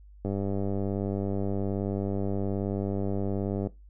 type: click train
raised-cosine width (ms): 2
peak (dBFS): -18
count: 339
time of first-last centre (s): 0.25-3.671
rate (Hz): 98.8
effects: noise-tail reverb RT60 0.2 s tail -18 dB re dry + added 50 Hz sine -48 dBFS peak until 3.89 s